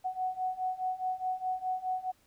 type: beating tone pair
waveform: sine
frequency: 740 / 744.8 Hz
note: F#5 / F#5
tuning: 0 / +11 cents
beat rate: 4.8 Hz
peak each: -35 / -33 dBFS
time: 0.04-2.12 s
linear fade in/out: 20 ms
effects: pink hiss -67 dBFS RMS until 2.26 s